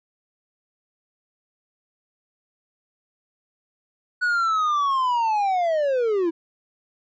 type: linear sweep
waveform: triangle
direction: down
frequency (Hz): 1480 to 320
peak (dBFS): -17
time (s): 4.21-6.31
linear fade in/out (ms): 20
effects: resampled to 16000 Hz